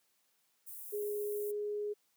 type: high-pass noise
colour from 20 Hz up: white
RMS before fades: -47 dBFS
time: 0.66-1.52 s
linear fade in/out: 20 ms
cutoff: 10000 Hz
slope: 24 dB/octave
type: tone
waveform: sine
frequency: 415.8 Hz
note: G#4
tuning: 2 cents sharp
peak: -34 dBFS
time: 0.92-1.94 s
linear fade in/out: 20 ms
effects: white hiss -75 dBFS RMS until 2.16 s + high-pass 150 Hz 12 dB/octave